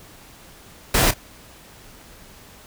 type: noise with echo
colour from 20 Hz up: pink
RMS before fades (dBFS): -17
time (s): 0.94-1.11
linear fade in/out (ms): 5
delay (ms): 30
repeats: 1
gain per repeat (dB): -14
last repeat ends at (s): 1.14
effects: pink hiss -46 dBFS RMS until 2.66 s